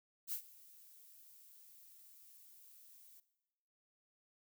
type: noise with ADSR envelope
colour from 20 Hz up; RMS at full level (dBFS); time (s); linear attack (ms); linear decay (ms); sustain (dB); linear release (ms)
violet; -39; 0.27-3.2; 54; 88; -22; 4
effects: noise-tail reverb RT60 1.0 s tail -17 dB re dry